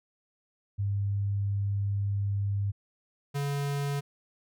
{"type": "tone pair in turn", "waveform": ["sine", "square"], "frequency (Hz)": [100.3, 141.85], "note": ["G2", "C#3"], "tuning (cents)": [40, 40], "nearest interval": "tritone", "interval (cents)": 600, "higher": "second", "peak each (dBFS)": [-26, -29], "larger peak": "first", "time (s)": [[0.78, 2.72], [3.34, 4.01]], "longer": "first", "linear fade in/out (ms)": 20, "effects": []}